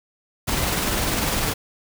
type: noise with tremolo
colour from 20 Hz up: pink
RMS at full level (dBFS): -21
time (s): 0.47-1.54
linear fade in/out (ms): 20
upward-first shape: triangle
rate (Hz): 20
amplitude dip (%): 40
effects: none